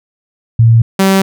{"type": "tone pair in turn", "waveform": ["sine", "sawtooth"], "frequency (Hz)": [114.7, 192.9], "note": ["A#2", "G3"], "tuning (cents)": [-28, -28], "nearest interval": "major sixth", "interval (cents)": 900, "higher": "second", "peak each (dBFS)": -3, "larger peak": "neither", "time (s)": [[0.59, 0.82], [0.99, 1.22]], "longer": "neither", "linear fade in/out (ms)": 5, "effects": []}